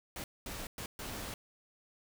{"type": "noise bursts at uneven times", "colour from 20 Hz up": "pink", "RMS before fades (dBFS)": -42, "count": 4, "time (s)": [[0.16, 0.24], [0.46, 0.67], [0.78, 0.86], [0.99, 1.34]], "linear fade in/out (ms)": 2, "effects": []}